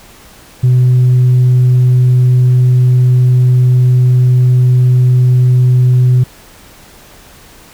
sine tone, 125.8 Hz, B2, 32 cents sharp, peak -3 dBFS, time 0.63-6.24 s, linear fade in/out 10 ms, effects tanh soft clip ceiling -3 dBFS + pink hiss -39 dBFS RMS until 7.73 s

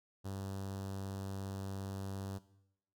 sawtooth tone with notch filter, 97.3 Hz, G2, 12 cents flat, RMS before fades -42 dBFS, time 0.24-2.39 s, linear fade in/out 20 ms, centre 2200 Hz, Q 1, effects noise-tail reverb RT60 0.8 s tail -17 dB re dry

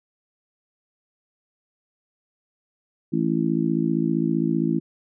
harmonic tone, 55.3 Hz, A1, 9 cents sharp, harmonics 3 / 4 / 5 / 6, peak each -25 / -25 / -25 / -25 dBFS, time 3.12-4.8 s, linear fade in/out 20 ms, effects none

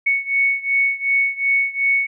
sine beating tone pair, 2217 / 2219.7 Hz, C#7 / C#7, 0 / +2 cents, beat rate 2.7 Hz, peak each -18 / -20 dBFS, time 0.06-2.07 s, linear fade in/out 10 ms, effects none

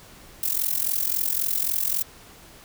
violet noise with amplitude modulation, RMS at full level -21 dBFS, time 0.43-2.03 s, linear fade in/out 5 ms, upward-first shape sine, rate 43.7 Hz, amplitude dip 85%, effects pink hiss -48 dBFS RMS until 2.64 s

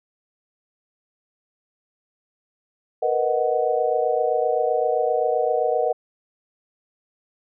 sine chord, B major seventh, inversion third, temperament equal, 466.2 / 493.9 / 622.3 / 740 Hz, A#4 / B4 / D#5 / F#5, 0 / 0 / 0 / 0 cents, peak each -24 dBFS, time 3.02-5.93 s, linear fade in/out 10 ms, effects none

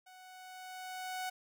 sawtooth tone with level ramp, 742 Hz, F#5, 5 cents sharp, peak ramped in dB -51 to -32 dBFS, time 0.06-1.3 s, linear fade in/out 10 ms, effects none

